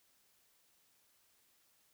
silence, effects white hiss -72 dBFS RMS until 1.93 s

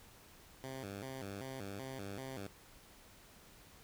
10% pulse tone with vibrato, 114.7 Hz, A#2, 28 cents flat, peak -35 dBFS, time 0.64-2.47 s, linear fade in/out 0 ms, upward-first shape square, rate 2.6 Hz, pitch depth 250 cents each way, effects pink hiss -60 dBFS RMS until 3.83 s

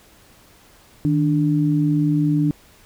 sine tone pair together, 155.56 / 293.7 Hz, D#3 / D4, 0 / 0 cents, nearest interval major seventh, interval 1100 cents, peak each -18 dBFS, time 1.05-2.51 s, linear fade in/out 0 ms, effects pink hiss -51 dBFS RMS until 2.85 s

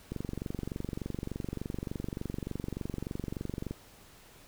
click train, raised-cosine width 3 ms, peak -22 dBFS, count 85, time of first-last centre 0.12-3.71 s, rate 23.4 Hz, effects pink hiss -56 dBFS RMS until 4.47 s

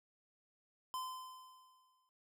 square tone with exponential decay, 1027 Hz, C6, 33 cents flat, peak -39 dBFS, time 0.94-2.09 s, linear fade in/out 0 ms, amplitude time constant 250 ms, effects noise-tail reverb RT60 0.2 s tail -20 dB re dry

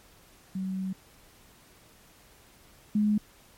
sine tone pair in turn, 189.2 / 210 Hz, F#3 / G#3, +39 / +19 cents, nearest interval major second, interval 180 cents, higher second, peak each -29 / -21 dBFS, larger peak second, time 0.55-0.93 / 2.95-3.18 s, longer first, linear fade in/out 5 ms, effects pink hiss -57 dBFS RMS until 3.57 s + MP3 64 kbps

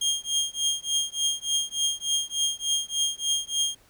25% pulse tone with tremolo, 3225 Hz, G7, 48 cents sharp, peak -17 dBFS, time 0.01-3.75 s, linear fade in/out 5 ms, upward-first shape triangle, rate 3.4 Hz, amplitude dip 100%, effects pink hiss -59 dBFS RMS until 3.89 s

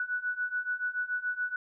sine beating tone pair, 1475 / 1482 Hz, F#6 / F#6, -6 / +2 cents, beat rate 7 Hz, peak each -34 / -32 dBFS, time 0-1.56 s, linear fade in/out 2 ms, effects none

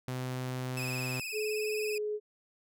sawtooth tone, 127.7 Hz, C3, 42 cents flat, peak -30 dBFS, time 0.08-1.2 s, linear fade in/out 0 ms
sawtooth tone with vibrato, 2544 Hz, D#7, 38 cents sharp, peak -33 dBFS, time 0.77-1.98 s, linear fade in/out 2 ms, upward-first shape sine, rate 19 Hz, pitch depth 67 cents each way
sine tone with pitch glide, 426.6 to 421.9 Hz, G#4 to G#4, +46 to +27 cents, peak -31 dBFS, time 1.32-2.2 s, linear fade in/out 50 ms, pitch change -19 cents, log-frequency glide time 1.85-1.95 s
effects none

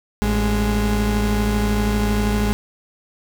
35% pulse tone pair together, 55.12 / 207.8 Hz, A1 / G#3, +4 / +1 cents, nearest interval octave + major seventh, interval 2297 cents, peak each -18 dBFS, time 0.22-2.53 s, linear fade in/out 0 ms, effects 8-bit

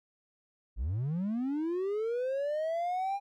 triangle linear sweep, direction up, 45.72 to 809 Hz, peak -27 dBFS, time 0.76-3.2 s, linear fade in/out 50 ms, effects tanh soft clip ceiling -23 dBFS

